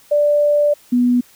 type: tone pair in turn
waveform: sine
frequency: 587.3 / 245.3 Hz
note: D5 / B3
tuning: 0 / -12 cents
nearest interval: octave + minor third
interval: 1512 cents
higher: first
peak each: -11 dBFS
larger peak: neither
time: 0.11-0.74 / 0.92-1.21 s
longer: first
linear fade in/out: 10 ms
effects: white hiss -49 dBFS RMS until 1.35 s